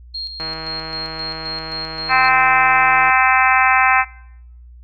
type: tone with tremolo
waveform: sine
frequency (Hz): 4234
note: C8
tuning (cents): +20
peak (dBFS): -23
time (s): 0.14-2.29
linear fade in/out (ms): 10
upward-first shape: square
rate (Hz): 3.8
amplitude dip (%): 50
type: click train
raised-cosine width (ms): 0.5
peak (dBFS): -16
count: 433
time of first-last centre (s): 0.4-3.1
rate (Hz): 160
type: harmonic tone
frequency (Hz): 259.4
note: C4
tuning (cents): -15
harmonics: 3 / 4 / 5 / 6 / 7 / 8 / 9 / 10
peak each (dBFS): -17 / -18 / -19 / -20 / -20 / -21 / -22 / -22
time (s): 2.08-4.05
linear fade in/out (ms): 50
effects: noise-tail reverb RT60 0.8 s tail -22 dB re dry + added 60 Hz sine -38 dBFS peak until 4.83 s